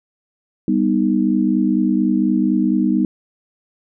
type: chord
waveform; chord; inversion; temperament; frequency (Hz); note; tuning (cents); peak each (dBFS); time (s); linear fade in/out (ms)
sine; G augmented; none; equal with one note detuned; 197.48 / 246.9 / 311.1; G3 / B3 / D#4; +13 / 0 / 0; -18; 0.68-3.05; 2
effects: none